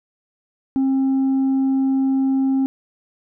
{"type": "tone with tanh clipping", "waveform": "sine", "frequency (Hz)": 267.5, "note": "C4", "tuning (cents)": 38, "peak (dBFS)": -16, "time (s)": [0.76, 2.66], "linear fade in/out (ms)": 0, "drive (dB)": 2, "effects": []}